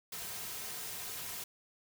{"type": "noise with comb filter", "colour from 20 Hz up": "white", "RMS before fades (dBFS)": -42, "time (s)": [0.12, 1.44], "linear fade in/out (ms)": 5, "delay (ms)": 3.5, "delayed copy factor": -0.5, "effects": []}